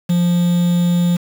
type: tone with quantisation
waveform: triangle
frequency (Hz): 174.6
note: F3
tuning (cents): 0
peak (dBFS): -10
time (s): 0.09-1.17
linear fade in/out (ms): 10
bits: 5
effects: none